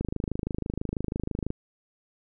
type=click train; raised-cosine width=3 ms; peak=-16 dBFS; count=40; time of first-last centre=0.01-1.504 s; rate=26.1 Hz; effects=none